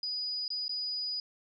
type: tone with dropouts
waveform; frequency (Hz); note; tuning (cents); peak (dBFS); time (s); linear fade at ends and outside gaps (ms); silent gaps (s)
sine; 4940; D#8; -13; -32; 0.03-1.2; 2; 0.48-0.503 / 0.681-0.693
effects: none